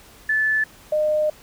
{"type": "tone pair in turn", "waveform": "sine", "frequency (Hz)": [1742, 609.9], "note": ["A6", "D#5"], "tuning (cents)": [-18, -35], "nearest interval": "octave + tritone", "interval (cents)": 1817, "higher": "first", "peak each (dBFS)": -17, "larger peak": "neither", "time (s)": [[0.29, 0.64], [0.92, 1.3]], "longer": "second", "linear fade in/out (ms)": 5, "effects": ["pink hiss -48 dBFS RMS until 1.42 s"]}